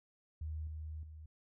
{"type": "tone with level steps", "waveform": "sine", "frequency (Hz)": 77.78, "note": "D#2", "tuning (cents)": 0, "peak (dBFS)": [-38, -41, -48], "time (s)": [0.41, 1.26], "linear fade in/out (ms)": 5, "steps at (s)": [0.67, 1.03], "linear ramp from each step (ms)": 2, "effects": []}